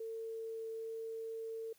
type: tone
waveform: sine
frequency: 449.8 Hz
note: A4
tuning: 38 cents sharp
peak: -40 dBFS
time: 0-1.73 s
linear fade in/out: 5 ms
effects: white hiss -69 dBFS RMS until 1.78 s